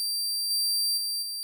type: tone with level steps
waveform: sawtooth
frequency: 4699 Hz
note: D8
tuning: in tune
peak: -24 / -21 / -25 / -29 dBFS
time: 0-1.43 s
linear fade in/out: 0 ms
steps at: 0.5 / 0.97 / 1.22 s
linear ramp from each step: 10 ms
effects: none